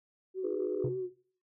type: tone with vibrato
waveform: sine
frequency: 370 Hz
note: F#4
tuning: in tune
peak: -32 dBFS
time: 0.34-1.1 s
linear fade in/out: 50 ms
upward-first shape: triangle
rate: 5.1 Hz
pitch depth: 48 cents each way
type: chord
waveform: sine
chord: G# minor seventh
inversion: second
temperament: equal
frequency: 311.1 / 370 / 415.3 / 493.9 Hz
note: D#4 / F#4 / G#4 / B4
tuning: 0 / 0 / 0 / 0 cents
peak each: -40 / -39 / -34 / -38 dBFS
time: 0.43-0.9 s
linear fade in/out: 20 ms
type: tone with exponential decay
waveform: sine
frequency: 132.5 Hz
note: C3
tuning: 22 cents sharp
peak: -28 dBFS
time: 0.84-1.12 s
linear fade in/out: 5 ms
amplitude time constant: 59 ms
effects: noise-tail reverb RT60 0.5 s tail -20 dB re dry + tanh soft clip ceiling -21 dBFS